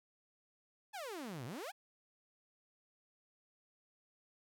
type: exponential two-way sweep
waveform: sawtooth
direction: down then up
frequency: 886 to 111.1 to 886 Hz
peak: -39 dBFS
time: 0.93-1.72 s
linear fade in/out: 20 ms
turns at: 1.45 s
effects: none